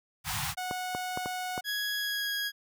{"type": "band-stop noise", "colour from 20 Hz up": "pink", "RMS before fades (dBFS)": -32, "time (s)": [0.24, 0.55], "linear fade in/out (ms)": 50, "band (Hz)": [180, 720], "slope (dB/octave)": 96}
{"type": "tone", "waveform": "sawtooth", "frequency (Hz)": 734, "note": "F#5", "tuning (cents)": -14, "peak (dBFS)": -29, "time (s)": [0.57, 1.61], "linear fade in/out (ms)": 10}
{"type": "clicks", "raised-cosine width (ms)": 1, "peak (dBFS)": -19, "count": 5, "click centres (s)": [0.711, 0.949, 1.174, 1.259, 1.578]}
{"type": "tone with pitch glide", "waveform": "20% pulse", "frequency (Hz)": [1667, 1650.7], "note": ["G#6", "G#6"], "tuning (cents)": [6, -11], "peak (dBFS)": -25, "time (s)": [1.64, 2.52], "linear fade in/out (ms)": 50, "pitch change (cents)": -17, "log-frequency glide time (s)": [1.98, 2.29]}
{"effects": ["high-pass 80 Hz 12 dB/octave"]}